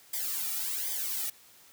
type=noise with flanger; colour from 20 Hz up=blue; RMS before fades=-33 dBFS; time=0.13-1.3 s; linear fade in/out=5 ms; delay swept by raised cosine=0.72 to 1.92 ms; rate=1.3 Hz; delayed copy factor=-1; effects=white hiss -57 dBFS RMS until 1.72 s + high-pass 60 Hz 12 dB/octave